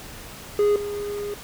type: tone pair in turn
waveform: triangle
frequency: 413.1 / 410.2 Hz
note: G#4 / G#4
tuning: -9 / -21 cents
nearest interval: unison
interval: 12 cents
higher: first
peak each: -14 / -25 dBFS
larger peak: first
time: 0.59-0.76 / 0.76-1.34 s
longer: second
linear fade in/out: 2 ms
effects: pink hiss -40 dBFS RMS until 1.43 s